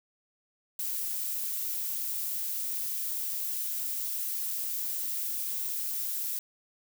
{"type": "noise", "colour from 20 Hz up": "violet", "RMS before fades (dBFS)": -33, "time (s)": [0.79, 6.39], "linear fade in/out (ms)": 2, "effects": []}